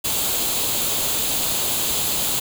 white noise with comb filter, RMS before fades -22 dBFS, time 0.04-2.4 s, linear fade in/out 10 ms, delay 0.27 ms, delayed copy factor +0.55, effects none

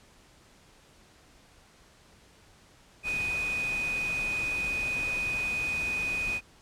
sine tone in noise, 2489 Hz, D#7, in tune, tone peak -28 dBFS, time 3.03-6.41 s, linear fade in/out 50 ms, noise pink, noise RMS -40 dBFS, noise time 3.03-6.41 s, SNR +9 dB, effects pink hiss -58 dBFS RMS until 6.61 s + low-pass 9000 Hz 12 dB/octave

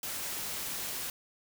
white noise, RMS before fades -37 dBFS, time 0.03-1.1 s, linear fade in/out 2 ms, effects none

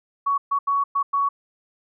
sine tone bursts at uneven times, 1120 Hz, C#6, 18 cents sharp, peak -18 dBFS, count 5, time 0.26-0.38 / 0.51-0.59 / 0.67-0.84 / 0.95-1.03 / 1.13-1.29 s, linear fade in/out 10 ms, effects none

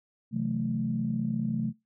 sine chord, F# half-diminished seventh, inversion second, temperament equal, 130.81 / 164.81 / 185 / 220 Hz, C3 / E3 / F#3 / A3, 0 / 0 / 0 / 0 cents, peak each -33 / -35 / -34 / -29 dBFS, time 0.31-1.73 s, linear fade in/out 50 ms, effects noise-tail reverb RT60 0.2 s tail -23 dB re dry + tanh soft clip ceiling -16 dBFS

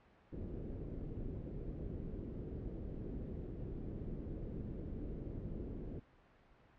pink low-pass noise, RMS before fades -44 dBFS, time 0.32-6 s, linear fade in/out 10 ms, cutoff 430 Hz, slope 24 dB/octave, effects pink hiss -66 dBFS RMS until 6.78 s + low-pass 2000 Hz 12 dB/octave

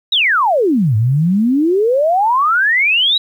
sine exponential two-way sweep, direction down then up, 3951 to 104.1 to 3951 Hz, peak -10 dBFS, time 0.12-3.18 s, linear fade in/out 5 ms, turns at 0.96 s, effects 8-bit

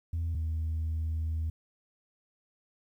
sine tone pair in turn, 83 / 79.86 Hz, E2 / D#2, +12 / +46 cents, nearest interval minor second, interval 66 cents, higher first, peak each -27 dBFS, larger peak neither, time 0.13-0.35 / 0.35-1.5 s, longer second, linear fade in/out 5 ms, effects tanh soft clip ceiling -27 dBFS + 11-bit

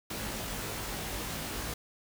pink noise with comb filter, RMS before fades -37 dBFS, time 0.1-1.74 s, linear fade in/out 5 ms, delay 19 ms, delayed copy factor +0.95, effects none

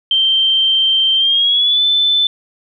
sine tone with pitch glide, 3136 to 3520 Hz, G7 to A7, 0 to 0 cents, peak -10 dBFS, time 0.11-2.27 s, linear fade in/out 2 ms, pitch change +200 cents, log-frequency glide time 1.16-1.84 s, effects none

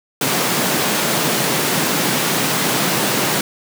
pink high-pass noise, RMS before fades -18 dBFS, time 0.21-3.41 s, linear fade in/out 2 ms, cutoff 130 Hz, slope 48 dB/octave, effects none

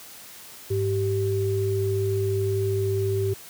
sine tone pair together, 102.8 / 388.1 Hz, G#2 / G4, -17 / -17 cents, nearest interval octave + major seventh, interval 2300 cents, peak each -24 dBFS, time 0.7-3.34 s, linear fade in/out 10 ms, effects white hiss -44 dBFS RMS until 3.49 s + high-pass 60 Hz 12 dB/octave

